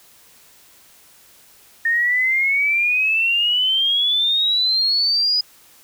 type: exponential sweep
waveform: sine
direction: up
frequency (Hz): 1824 to 4990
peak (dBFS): -15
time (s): 1.85-5.41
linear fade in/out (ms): 5
effects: white hiss -50 dBFS RMS until 5.83 s